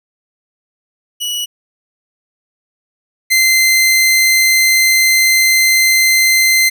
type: tone pair in turn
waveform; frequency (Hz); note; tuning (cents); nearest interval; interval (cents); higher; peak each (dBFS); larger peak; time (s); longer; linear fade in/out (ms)
sawtooth; 2933 / 2074; F#7 / C7; -16 / -16; tritone; 600; first; -14 / -5; second; 1.2-1.46 / 3.3-6.7; second; 20
effects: none